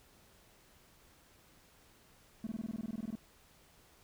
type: tone bursts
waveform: triangle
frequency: 220 Hz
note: A3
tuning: in tune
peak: -33 dBFS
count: 15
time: 2.44-3.154 s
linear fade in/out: 2 ms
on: 28 ms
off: 21 ms
effects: tanh soft clip ceiling -29 dBFS + pink hiss -64 dBFS RMS until 4.03 s